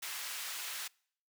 pink high-pass noise, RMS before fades -41 dBFS, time 0.02-0.88 s, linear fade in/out 10 ms, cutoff 1600 Hz, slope 12 dB/octave, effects noise-tail reverb RT60 0.6 s tail -26 dB re dry

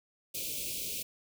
white band-stop noise, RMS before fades -37 dBFS, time 0.34-1.03 s, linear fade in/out 10 ms, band 610 to 2300 Hz, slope 96 dB/octave, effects none

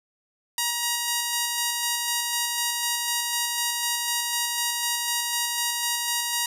5% pulse tone with tremolo, 950 Hz, A#5, 33 cents sharp, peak -11 dBFS, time 0.58-6.46 s, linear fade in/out 2 ms, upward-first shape square, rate 4 Hz, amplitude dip 25%, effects none

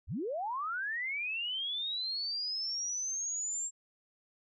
sine linear sweep, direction up, 43.94 to 7500 Hz, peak -33 dBFS, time 0.07-3.71 s, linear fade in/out 50 ms, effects none

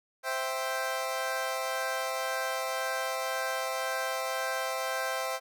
20% pulse chord, C major, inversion none, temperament equal, 523.3 / 659.3 / 784 Hz, C5 / E5 / G5, 0 / 0 / 0 cents, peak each -29 / -30 / -31 dBFS, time 0.23-5.4 s, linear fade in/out 50 ms, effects none

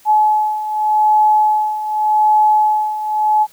sine beating tone pair, 853 / 853.85 Hz, G#5 / G#5, +46 / +48 cents, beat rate 0.85 Hz, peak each -17 / -12 dBFS, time 0.05-3.47 s, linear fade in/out 50 ms, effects white hiss -48 dBFS RMS until 3.52 s

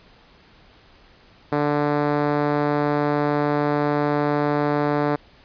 5% pulse tone with band-pass filter, 146.83 Hz, D3, in tune, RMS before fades -21 dBFS, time 1.52-5.16 s, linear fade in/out 5 ms, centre 310 Hz, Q 0.68, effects pink hiss -52 dBFS RMS until 5.44 s + resampled to 11025 Hz

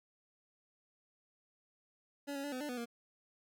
25% pulse tone with pitch steps, 284.1 / 277.4 / 288.4 / 254.4 / 295.7 / 247.7 / 235.3 Hz, C#4 / C#4 / D4 / C4 / D4 / B3 / A#3, +43 / +1 / -31 / -48 / +12 / +5 / +16 cents, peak -35 dBFS, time 2.27-2.858 s, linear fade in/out 20 ms, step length 84 ms, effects none

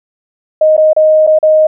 sine tone with dropouts, 622.3 Hz, D#5, in tune, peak -4 dBFS, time 0.61-1.67 s, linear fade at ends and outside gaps 5 ms, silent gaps 0.767-0.777 / 0.932-0.964 / 1.267-1.273 / 1.388-1.428 s, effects none

